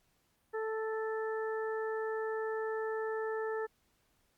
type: harmonic tone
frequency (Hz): 440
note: A4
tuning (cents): 0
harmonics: 1 / 2 / 3 / 4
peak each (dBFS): -34 / -43 / -45 / -44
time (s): 0.53-3.67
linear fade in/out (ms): 20
effects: pink hiss -74 dBFS RMS until 4.37 s + Opus 48 kbps